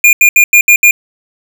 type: tone bursts at uneven times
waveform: square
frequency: 2420 Hz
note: D#7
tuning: 49 cents flat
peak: -3 dBFS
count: 6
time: 0.04-0.13 / 0.21-0.29 / 0.36-0.44 / 0.53-0.61 / 0.68-0.76 / 0.83-0.91 s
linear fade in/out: 2 ms
effects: none